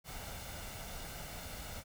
pink noise with comb filter, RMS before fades -45 dBFS, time 0.04-1.84 s, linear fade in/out 50 ms, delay 1.4 ms, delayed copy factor +0.5, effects none

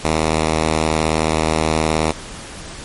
5% pulse tone, 78.9 Hz, D#2, 25 cents sharp, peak -4 dBFS, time 0.04-2.12 s, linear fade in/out 5 ms, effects pink hiss -33 dBFS RMS until 2.84 s + MP3 48 kbps

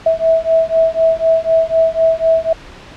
sine beating tone pair, 650 / 654 Hz, E5 / E5, -24 / -14 cents, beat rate 4 Hz, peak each -13 dBFS, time 0.06-2.53 s, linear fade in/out 5 ms, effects pink hiss -36 dBFS RMS until 2.96 s + low-pass 4000 Hz 12 dB/octave

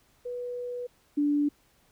sine tone pair in turn, 490 / 291.4 Hz, B4 / D4, -14 / -13 cents, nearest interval major sixth, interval 899 cents, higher first, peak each -32 / -22 dBFS, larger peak second, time 0.25-0.87 / 1.17-1.49 s, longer first, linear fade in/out 10 ms, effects pink hiss -65 dBFS RMS until 1.91 s

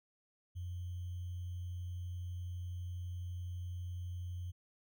sine tone with sample-and-hold, 88.8 Hz, F2, 29 cents sharp, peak -39 dBFS, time 0.55-4.52 s, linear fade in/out 20 ms, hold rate 3150 Hz, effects none

